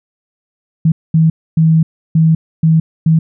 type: tone bursts at uneven times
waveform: sine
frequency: 160.9 Hz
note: E3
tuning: 42 cents flat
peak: -6 dBFS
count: 6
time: 0.85-0.92 / 1.14-1.3 / 1.57-1.83 / 2.15-2.35 / 2.63-2.8 / 3.06-3.19 s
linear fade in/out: 5 ms
effects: none